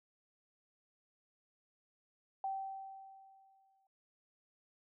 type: tone with exponential decay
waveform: sine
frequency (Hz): 775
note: G5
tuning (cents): -20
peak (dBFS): -34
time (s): 2.44-3.87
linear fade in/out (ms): 2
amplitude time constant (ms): 310
effects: noise-tail reverb RT60 0.4 s tail -25 dB re dry